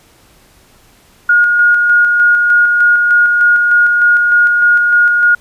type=tone with tremolo; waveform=sine; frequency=1434 Hz; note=F6; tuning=45 cents sharp; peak=-5 dBFS; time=1.29-5.35 s; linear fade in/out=5 ms; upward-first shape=square; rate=3.3 Hz; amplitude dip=30%; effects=pink hiss -47 dBFS RMS until 5.4 s + resampled to 32000 Hz